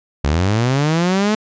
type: linear sweep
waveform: sawtooth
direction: up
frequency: 66.3 to 218 Hz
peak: -10 dBFS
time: 0.24-1.35 s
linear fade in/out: 5 ms
effects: resampled to 16000 Hz